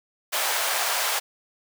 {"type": "high-pass noise", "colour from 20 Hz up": "pink", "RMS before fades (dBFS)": -25, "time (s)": [0.32, 1.2], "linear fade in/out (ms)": 20, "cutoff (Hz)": 630, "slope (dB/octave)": 24, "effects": []}